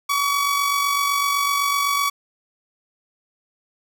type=tone with amplitude modulation; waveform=sawtooth; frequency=1134 Hz; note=C#6; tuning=39 cents sharp; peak=-13 dBFS; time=0.09-2.1 s; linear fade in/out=10 ms; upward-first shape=sine; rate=47.9 Hz; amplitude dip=40%; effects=none